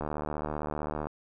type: click train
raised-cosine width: 1 ms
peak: -19 dBFS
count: 81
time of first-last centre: 0.01-1.07 s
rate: 75.5 Hz
effects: none